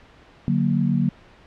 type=chord; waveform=sine; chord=D augmented; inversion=none; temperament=equal; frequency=146.83 / 185 / 233.1 Hz; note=D3 / F#3 / A#3; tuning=0 / 0 / 0 cents; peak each=-22 dBFS; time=0.48-1.09 s; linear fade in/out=0 ms; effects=pink hiss -50 dBFS RMS until 1.46 s + low-pass 3000 Hz 12 dB/octave